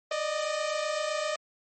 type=tone pair together; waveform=sawtooth; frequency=590.2 / 618 Hz; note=D5 / D#5; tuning=+8 / -12 cents; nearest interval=minor second; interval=80 cents; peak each=-29 / -26 dBFS; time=0.11-1.36 s; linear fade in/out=5 ms; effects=MP3 32 kbps

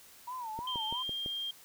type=tone with vibrato; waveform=sine; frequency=942 Hz; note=A#5; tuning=18 cents sharp; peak=-37 dBFS; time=0.27-1.03 s; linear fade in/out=10 ms; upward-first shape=sine; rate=3 Hz; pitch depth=150 cents each way
type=click train; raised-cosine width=2 ms; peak=-29 dBFS; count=5; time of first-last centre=0.59-1.261 s; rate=5.96 Hz
type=tone with pitch glide; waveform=sine; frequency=3160 to 3202 Hz; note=G7 to G7; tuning=+13 to +36 cents; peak=-34 dBFS; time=0.67-1.51 s; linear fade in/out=5 ms; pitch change=+23 cents; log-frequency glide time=0.98-1.08 s
effects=white hiss -56 dBFS RMS until 1.64 s

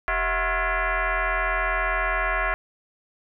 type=tone with frequency modulation; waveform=sine; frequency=302.4 Hz; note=D#4; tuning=49 cents flat; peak=-21 dBFS; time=0.08-2.54 s; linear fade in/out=0 ms; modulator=345 Hz; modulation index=5.5; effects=none

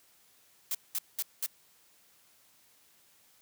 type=noise bursts; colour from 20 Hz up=blue; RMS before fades=-32 dBFS; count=4; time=0.71-1.462 s; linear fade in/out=2 ms; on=38 ms; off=200 ms; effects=white hiss -64 dBFS RMS until 3.41 s + high-pass 60 Hz 12 dB/octave

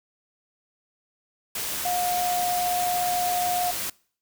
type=tone in noise; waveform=sine; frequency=716 Hz; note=F5; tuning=43 cents sharp; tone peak=-24 dBFS; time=1.85-3.71 s; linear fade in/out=5 ms; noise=white; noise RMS=-30 dBFS; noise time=1.55-3.9 s; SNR=+3 dB; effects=noise-tail reverb RT60 0.5 s tail -24 dB re dry

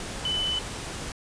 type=tone in noise; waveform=sine; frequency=3008 Hz; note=F#7; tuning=28 cents sharp; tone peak=-25 dBFS; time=0.25-0.59 s; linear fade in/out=2 ms; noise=pink; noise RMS=-35 dBFS; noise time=0-1.12 s; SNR=+7 dB; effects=resampled to 22050 Hz

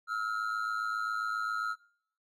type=ring-modulated tone; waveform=triangle; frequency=1357 Hz; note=E6; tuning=50 cents sharp; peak=-26 dBFS; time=0.07-1.76 s; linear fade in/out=50 ms; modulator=53.7 Hz; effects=noise-tail reverb RT60 0.6 s tail -21 dB re dry

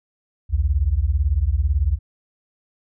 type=beating tone pair; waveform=sine; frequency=61.74 / 79.74 Hz; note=B1 / D#2; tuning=0 / +43 cents; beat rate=18 Hz; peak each=-19 dBFS; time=0.49-1.99 s; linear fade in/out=50 ms; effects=none

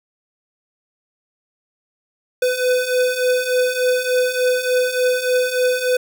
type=beating tone pair; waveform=square; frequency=500 / 503.4 Hz; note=B4 / B4; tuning=+21 / +33 cents; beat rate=3.4 Hz; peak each=-22 / -18 dBFS; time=2.42-5.97 s; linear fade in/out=5 ms; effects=none

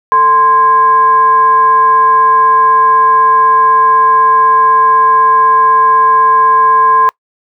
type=tone with frequency modulation; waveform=sine; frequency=1042 Hz; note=C6; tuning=7 cents flat; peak=-5 dBFS; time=0.12-7.09 s; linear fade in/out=0 ms; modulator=596 Hz; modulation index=0.35; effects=noise-tail reverb RT60 0.1 s tail -24 dB re dry

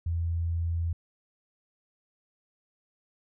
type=tone; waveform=sine; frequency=84 Hz; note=E2; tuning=33 cents sharp; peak=-26 dBFS; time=0.06-0.93 s; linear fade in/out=5 ms; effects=none

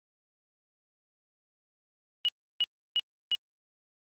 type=tone bursts; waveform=sine; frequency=2911 Hz; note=F#7; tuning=29 cents flat; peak=-23 dBFS; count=4; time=2.25-3.35 s; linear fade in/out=0 ms; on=35 ms; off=320 ms; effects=Opus 32 kbps

